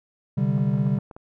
triangle chord, C suspended second, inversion none, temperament equal, 130.81 / 146.83 / 196 Hz, C3 / D3 / G3, 0 / 0 / 0 cents, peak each -22 dBFS, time 0.37-0.99 s, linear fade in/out 10 ms
clicks, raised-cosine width 1 ms, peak -27 dBFS, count 7, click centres 0.58 / 0.74 / 0.781 / 0.867 / 0.987 / 1.112 / 1.165 s
effects none

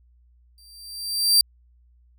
sawtooth tone with exponential growth, 4699 Hz, D8, in tune, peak -9 dBFS, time 0.58-1.41 s, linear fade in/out 1 ms, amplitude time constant 180 ms, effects added 60 Hz sine -54 dBFS peak until 2.18 s

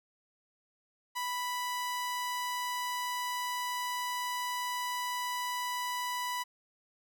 sawtooth tone, 987.8 Hz, B5, in tune, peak -29 dBFS, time 1.15-6.44 s, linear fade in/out 20 ms, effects none

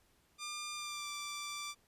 10% pulse tone with pitch glide, 1200 to 1173.3 Hz, D6 to D6, +37 to -2 cents, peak -32 dBFS, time 0.38-1.75 s, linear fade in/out 50 ms, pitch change -39 cents, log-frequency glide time 0.74-1.09 s, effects pink hiss -71 dBFS RMS until 1.87 s + resampled to 32000 Hz

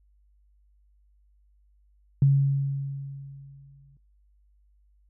sine tone with exponential decay, 138.4 Hz, C#3, 2 cents flat, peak -14 dBFS, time 2.22-3.97 s, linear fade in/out 2 ms, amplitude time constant 380 ms, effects noise-tail reverb RT60 0.3 s tail -21 dB re dry + added 50 Hz sine -59 dBFS peak until 5.09 s

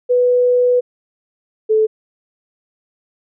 sine tone pair in turn, 493.9 / 435.4 Hz, B4 / A4, 0 / -18 cents, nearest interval major second, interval 218 cents, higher first, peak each -10 dBFS, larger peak neither, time 0.09-0.81 / 1.69-1.87 s, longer first, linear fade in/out 20 ms, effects none

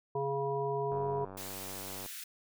harmonic tone, 138.7 Hz, C#3, 1 cent sharp, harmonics 1 / 3 / 5 / 7, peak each -39 / -33 / -39 / -37 dBFS, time 0.15-1.25 s, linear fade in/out 5 ms
click train, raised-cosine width 1 ms, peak -32 dBFS, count 110, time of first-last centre 0.92-2.06 s, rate 95.6 Hz
white high-pass noise, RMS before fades -44 dBFS, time 1.37-2.24 s, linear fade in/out 5 ms, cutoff 1400 Hz, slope 48 dB/octave
effects none

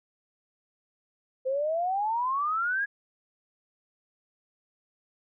sine exponential sweep, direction up, 511 to 1684 Hz, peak -25 dBFS, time 1.45-2.86 s, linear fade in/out 20 ms, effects none

